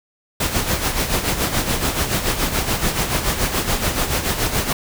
pink noise with tremolo, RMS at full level -18 dBFS, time 0.4-4.73 s, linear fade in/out 5 ms, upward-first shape sine, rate 7 Hz, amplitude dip 60%, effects none

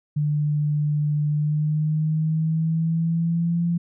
sine tone with pitch glide, 148.8 to 170.93 Hz, D3 to F3, +23 to -37 cents, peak -19 dBFS, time 0.16-3.78 s, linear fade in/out 10 ms, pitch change +240 cents, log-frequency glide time 1.29-3.65 s, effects none

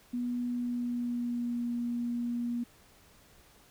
sine tone with pitch glide, 243.8 to 238.9 Hz, B3 to A#3, -22 to +43 cents, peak -30 dBFS, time 0.13-2.64 s, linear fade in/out 10 ms, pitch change -35 cents, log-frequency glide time 0.46-1.66 s, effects pink hiss -60 dBFS RMS until 3.7 s

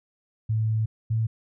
sine tone pair in turn, 110 / 111.79 Hz, A2 / A2, 0 / +28 cents, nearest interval unison, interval 28 cents, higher second, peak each -21 dBFS, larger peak neither, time 0.49-0.86 / 1.1-1.27 s, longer first, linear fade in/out 10 ms, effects none

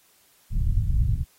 pink low-pass noise, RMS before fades -22 dBFS, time 0.5-1.25 s, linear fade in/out 50 ms, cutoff 120 Hz, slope 24 dB/octave, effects white hiss -60 dBFS RMS until 1.38 s + AAC 48 kbps

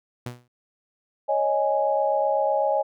sawtooth tone with exponential decay, 122.1 Hz, B2, 19 cents flat, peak -25 dBFS, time 0.26-0.48 s, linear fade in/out 5 ms, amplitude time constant 46 ms
sine chord, C# suspended second, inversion none, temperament equal, 554.4 / 622.3 / 830.6 Hz, C#5 / D#5 / G#5, 0 / 0 / 0 cents, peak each -24 dBFS, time 1.28-2.83 s, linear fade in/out 20 ms
effects none

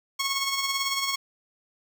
10% pulse tone with tremolo, 1097 Hz, C#6, 18 cents flat, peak -15 dBFS, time 0.19-1.16 s, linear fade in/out 10 ms, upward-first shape sine, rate 18 Hz, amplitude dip 45%, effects none

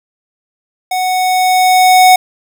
square tone with level ramp, 740 Hz, F#5, in tune, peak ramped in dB -14 to -3 dBFS, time 0.91-2.16 s, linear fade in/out 5 ms, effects none

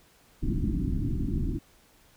pink low-pass noise, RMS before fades -28 dBFS, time 0.42-1.59 s, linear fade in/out 10 ms, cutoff 350 Hz, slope 96 dB/octave, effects pink hiss -60 dBFS RMS until 2.16 s

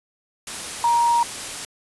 sine tone in noise, 942 Hz, A#5, 18 cents sharp, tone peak -15 dBFS, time 0.84-1.23 s, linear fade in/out 2 ms, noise white, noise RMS -31 dBFS, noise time 0.47-1.65 s, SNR +13 dB, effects resampled to 24000 Hz

